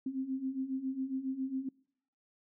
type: beating tone pair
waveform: sine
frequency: 259.5 / 266.8 Hz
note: C4 / C4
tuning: -14 / +34 cents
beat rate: 7.3 Hz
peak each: -39 / -35 dBFS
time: 0.06-1.69 s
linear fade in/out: 5 ms
effects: noise-tail reverb RT60 0.7 s tail -26 dB re dry